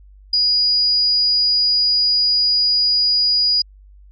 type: tone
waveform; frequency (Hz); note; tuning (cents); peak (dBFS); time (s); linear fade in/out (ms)
sine; 4900; D#8; -27; -13; 0.33-3.62; 5
effects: added 49 Hz sine -42 dBFS peak until 4.11 s + AAC 64 kbps